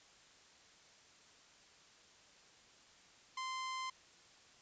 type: tone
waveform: sawtooth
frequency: 1040 Hz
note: C6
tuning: 11 cents flat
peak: -36 dBFS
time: 3.37-3.9 s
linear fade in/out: 5 ms
effects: white hiss -63 dBFS RMS until 4.61 s + resampled to 16000 Hz